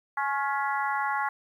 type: harmonic tone with a mistuned harmonic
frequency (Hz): 280.4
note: C#4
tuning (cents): +20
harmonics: 3 / 4 / 5 / 6 / 7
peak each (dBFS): -29 / -31 / -33 / -35 / -36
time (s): 0.17-1.29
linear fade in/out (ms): 5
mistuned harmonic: 4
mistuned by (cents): -40
effects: 10-bit